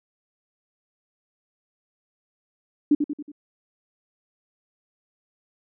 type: tone with echo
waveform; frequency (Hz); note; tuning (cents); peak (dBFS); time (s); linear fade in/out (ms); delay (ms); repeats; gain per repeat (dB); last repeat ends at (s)
sine; 293.7; D4; 0; -13; 2.91-2.95; 5; 92; 4; -6; 3.318
effects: none